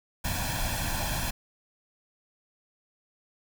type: noise with comb filter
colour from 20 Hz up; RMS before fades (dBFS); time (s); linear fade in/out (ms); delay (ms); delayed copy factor
pink; -30; 0.24-1.31; 10; 1.2; +0.8
effects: none